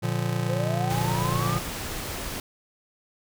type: chord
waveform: square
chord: Bb major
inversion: none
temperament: just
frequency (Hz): 116.54 / 145.68 / 174.81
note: Bb2 / D3 / F3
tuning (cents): 0 / -14 / +2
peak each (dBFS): -28 / -31 / -31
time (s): 0.02-1.6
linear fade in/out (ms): 20
type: linear sweep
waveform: sine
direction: up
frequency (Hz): 493.9 to 1239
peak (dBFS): -29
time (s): 0.48-1.59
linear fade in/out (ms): 10
type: noise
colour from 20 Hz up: pink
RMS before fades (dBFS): -33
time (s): 0.9-2.4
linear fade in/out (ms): 2
effects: none